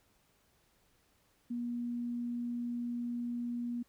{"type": "tone", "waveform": "sine", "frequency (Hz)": 239.7, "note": "A#3", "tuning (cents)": 48, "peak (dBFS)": -34, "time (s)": [1.5, 3.83], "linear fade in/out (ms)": 10, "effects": ["pink hiss -71 dBFS RMS until 3.88 s"]}